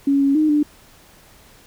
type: tone with pitch steps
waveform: sine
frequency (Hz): 278.8 / 277 / 308.4 / 296.5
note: C#4 / C#4 / D#4 / D4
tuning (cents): +10 / -1 / -15 / +17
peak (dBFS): -13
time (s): 0.07-0.63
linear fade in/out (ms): 5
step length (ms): 140
effects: pink hiss -49 dBFS RMS until 1.66 s